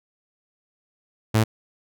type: tone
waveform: sawtooth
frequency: 110 Hz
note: A2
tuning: in tune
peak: -12 dBFS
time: 1.34-1.44 s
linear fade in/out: 10 ms
effects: none